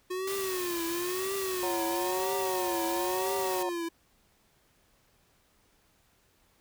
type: tone with vibrato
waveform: square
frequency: 362.2 Hz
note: F#4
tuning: 37 cents flat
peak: -32 dBFS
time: 0.1-3.89 s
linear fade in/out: 10 ms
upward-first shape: triangle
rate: 1 Hz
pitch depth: 150 cents each way
type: noise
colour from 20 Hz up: white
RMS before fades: -38 dBFS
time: 0.27-3.63 s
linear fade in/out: 5 ms
type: chord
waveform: sine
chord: F# major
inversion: second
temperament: equal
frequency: 554.4 / 740 / 932.3 Hz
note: C#5 / F#5 / A#5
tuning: 0 / 0 / 0 cents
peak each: -36 / -37 / -35 dBFS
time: 1.63-3.69 s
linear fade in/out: 0 ms
effects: pink hiss -67 dBFS RMS until 6.6 s